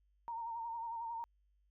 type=tone with vibrato; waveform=sine; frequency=923 Hz; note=A#5; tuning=17 cents flat; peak=-39 dBFS; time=0.28-1.24 s; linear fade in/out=0 ms; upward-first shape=sine; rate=11 Hz; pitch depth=43 cents each way; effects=added 50 Hz sine -70 dBFS peak until 1.7 s